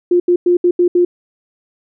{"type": "tone bursts at uneven times", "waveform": "sine", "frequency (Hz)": 353.1, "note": "F4", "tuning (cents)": 19, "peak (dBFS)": -8, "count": 6, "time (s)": [[0.11, 0.2], [0.28, 0.36], [0.46, 0.57], [0.64, 0.71], [0.79, 0.88], [0.95, 1.05]], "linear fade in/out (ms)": 5, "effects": []}